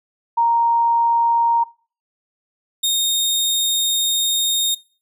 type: tone pair in turn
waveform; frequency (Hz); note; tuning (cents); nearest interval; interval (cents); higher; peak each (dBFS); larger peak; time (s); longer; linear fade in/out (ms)
sine / sawtooth; 932 / 3693; A#5 / A#7; -1 / -17; 2 octaves; 2384; second; -13; neither; 0.37-1.64 / 2.83-4.75; second; 10
effects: noise-tail reverb RT60 0.4 s tail -22 dB re dry